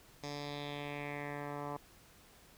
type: tone with low-pass filter sweep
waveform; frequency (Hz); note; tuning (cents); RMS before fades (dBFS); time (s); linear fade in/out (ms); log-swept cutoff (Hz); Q
10% pulse; 144.9; D3; -23; -42; 0.23-1.77; 5; 5700 to 1100; 3.1
effects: pink hiss -61 dBFS RMS until 2.57 s